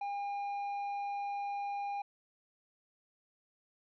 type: tone with tanh clipping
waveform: sine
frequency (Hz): 807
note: G#5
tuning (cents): -50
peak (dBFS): -36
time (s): 0.01-2.02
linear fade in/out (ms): 5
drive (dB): 6
effects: none